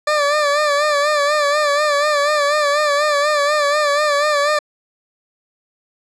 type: tone with vibrato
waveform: 20% pulse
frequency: 588 Hz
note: D5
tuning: 2 cents sharp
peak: -9 dBFS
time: 0.07-4.59 s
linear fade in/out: 5 ms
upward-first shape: sine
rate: 4.1 Hz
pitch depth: 59 cents each way
effects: low-pass 7000 Hz 12 dB/octave